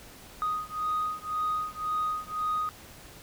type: beating tone pair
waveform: sine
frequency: 1244.5 / 1246.4 Hz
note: D#6 / D#6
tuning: 0 / +3 cents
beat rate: 1.9 Hz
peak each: -30 dBFS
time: 0.42-2.69 s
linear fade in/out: 0 ms
effects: tanh soft clip ceiling -23 dBFS + pink hiss -49 dBFS RMS until 3.22 s